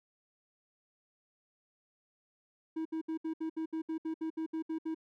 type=tone bursts; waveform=triangle; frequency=320.5 Hz; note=E4; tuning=49 cents flat; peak=-31 dBFS; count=14; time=2.76-4.947 s; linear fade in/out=10 ms; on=94 ms; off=67 ms; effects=none